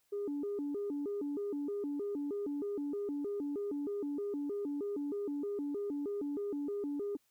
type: tone with vibrato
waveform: sine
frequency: 342.2 Hz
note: F4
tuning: 35 cents flat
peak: -33 dBFS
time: 0.12-7.17 s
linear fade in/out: 10 ms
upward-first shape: square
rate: 3.2 Hz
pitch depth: 300 cents each way
effects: tanh soft clip ceiling -31 dBFS + white hiss -75 dBFS RMS until 7.3 s